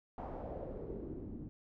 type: noise with low-pass filter sweep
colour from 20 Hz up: pink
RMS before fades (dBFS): -44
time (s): 0.18-1.49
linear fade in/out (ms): 0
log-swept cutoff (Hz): 840 to 240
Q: 2.9
effects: none